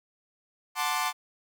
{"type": "chord", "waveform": "sawtooth", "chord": "D dominant seventh", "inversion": "first", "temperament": "equal with one note detuned", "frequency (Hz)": [737.9, 880, 1046.5, 1174.7], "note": ["F#5", "A5", "C6", "D6"], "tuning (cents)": [-5, 0, 0, 0], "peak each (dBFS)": [-30, -28, -28, -28], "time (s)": [0.75, 1.13], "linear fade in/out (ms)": 50, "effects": []}